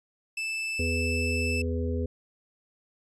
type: tone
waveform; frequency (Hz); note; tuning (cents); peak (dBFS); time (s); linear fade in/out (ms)
40% pulse; 2637; E7; 0; -28; 0.37-1.62; 5
type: harmonic tone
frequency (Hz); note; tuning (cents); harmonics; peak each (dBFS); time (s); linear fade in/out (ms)
82.9; E2; +10; 1 / 3 / 5 / 6; -28 / -33 / -35 / -36; 0.79-2.06; 5
effects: resampled to 22050 Hz